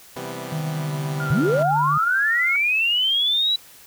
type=chord; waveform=10% pulse; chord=C major seventh; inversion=none; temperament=equal with one note detuned; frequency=130.36 / 164.81 / 196 / 246.9 Hz; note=C3 / E3 / G3 / B3; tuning=-6 / 0 / 0 / 0 cents; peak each=-26 / -28 / -29 / -29 dBFS; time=0.16-1.63 s; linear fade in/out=5 ms
type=tone with pitch glide; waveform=sine; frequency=155.56 to 148.28 Hz; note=D#3 to D3; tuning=0 to +17 cents; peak=-24 dBFS; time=0.52-1.98 s; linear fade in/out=5 ms; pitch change=-83 cents; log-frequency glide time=0.75-0.99 s
type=tone with vibrato; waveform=sine; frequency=1399 Hz; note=F6; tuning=3 cents sharp; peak=-27 dBFS; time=1.2-2.56 s; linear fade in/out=0 ms; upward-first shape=square; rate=8.9 Hz; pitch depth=21 cents each way
type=linear sweep; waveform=sine; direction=up; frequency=98 to 3948 Hz; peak=-17 dBFS; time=1.3-3.56 s; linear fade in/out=5 ms
effects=white hiss -47 dBFS RMS until 3.86 s